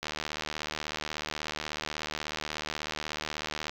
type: click train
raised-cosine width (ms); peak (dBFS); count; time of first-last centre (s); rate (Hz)
0.2; -15; 281; 0.03-3.695; 76.4
effects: low-pass 6000 Hz 12 dB/octave + 7-bit